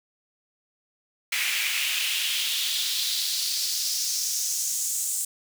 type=noise with high-pass filter sweep; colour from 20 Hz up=pink; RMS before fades=-27 dBFS; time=1.32-5.25 s; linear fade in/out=5 ms; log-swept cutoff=2200 to 7900 Hz; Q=3; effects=none